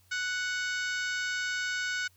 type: harmonic tone with a mistuned harmonic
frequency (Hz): 740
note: F#5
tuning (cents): 0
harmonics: 2 / 3 / 4 / 5 / 6 / 7 / 8 / 9 / 10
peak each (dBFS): -31 / -39 / -42 / -43 / -43 / -45 / -47 / -48 / -47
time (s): 0.11-2.08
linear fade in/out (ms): 10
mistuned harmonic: 9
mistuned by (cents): -51
effects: added 91 Hz sine -63 dBFS peak until 2.16 s + white hiss -66 dBFS RMS until 2.16 s